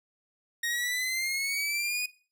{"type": "exponential sweep", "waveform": "sawtooth", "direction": "up", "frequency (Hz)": [1864.7, 2489], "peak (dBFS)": -25, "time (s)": [0.63, 2.06], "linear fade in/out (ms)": 5, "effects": ["noise-tail reverb RT60 0.4 s tail -20 dB re dry"]}